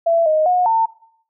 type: tone with pitch steps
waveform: sine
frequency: 669 / 622 / 724 / 900 Hz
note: E5 / D#5 / F#5 / A5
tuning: +25 / -1 / -38 / +39 cents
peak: -12 dBFS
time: 0.06-0.86 s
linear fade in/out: 10 ms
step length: 200 ms
effects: noise-tail reverb RT60 0.6 s tail -18 dB re dry